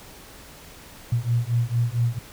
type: beating tone pair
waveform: sine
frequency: 116.54 / 120.94 Hz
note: A#2 / B2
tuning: 0 / -36 cents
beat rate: 4.4 Hz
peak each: -23 dBFS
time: 1.12-2.19 s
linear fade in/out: 5 ms
effects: pink hiss -45 dBFS RMS until 2.32 s

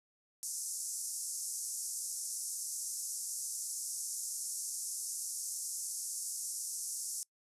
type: band-pass noise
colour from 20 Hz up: white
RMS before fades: -40 dBFS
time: 0.43-7.23 s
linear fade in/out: 0 ms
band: 5500 to 11000 Hz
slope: 48 dB/octave
effects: noise-tail reverb RT60 0.1 s tail -24 dB re dry + resampled to 32000 Hz

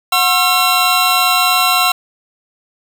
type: tone cluster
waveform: square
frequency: 730 / 1073 / 1349 / 2744 / 3964 Hz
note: F#5 / C6 / E6 / F7 / B7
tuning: -24 / +43 / +40 / -31 / +6 cents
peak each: -18 dBFS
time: 0.12-1.92 s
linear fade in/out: 5 ms
effects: none

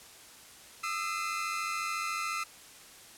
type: tone cluster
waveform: 30% pulse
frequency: 1228 / 1322 / 2059 Hz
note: D#6 / E6 / C7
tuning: -23 / +5 / -28 cents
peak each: -34 / -32 / -37 dBFS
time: 0.83-2.44 s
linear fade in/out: 10 ms
effects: white hiss -52 dBFS RMS until 3.17 s + low-pass 11000 Hz 12 dB/octave

